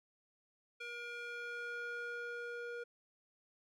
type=tone with band-pass filter sweep; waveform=square; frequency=476.4 Hz; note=A#4; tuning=38 cents sharp; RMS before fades=-44 dBFS; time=0.8-2.84 s; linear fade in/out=10 ms; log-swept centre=2200 to 970 Hz; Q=2.2; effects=none